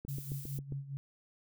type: click train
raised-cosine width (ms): 3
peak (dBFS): -30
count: 6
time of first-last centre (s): 0.05-0.723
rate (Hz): 7.43
type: noise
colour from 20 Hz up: violet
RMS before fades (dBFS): -48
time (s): 0.08-0.59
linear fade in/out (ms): 10
type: tone with tremolo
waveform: sine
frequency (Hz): 138.59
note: C#3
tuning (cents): 0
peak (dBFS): -35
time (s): 0.08-0.97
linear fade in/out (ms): 0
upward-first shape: sine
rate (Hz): 4.8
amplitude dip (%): 75
effects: none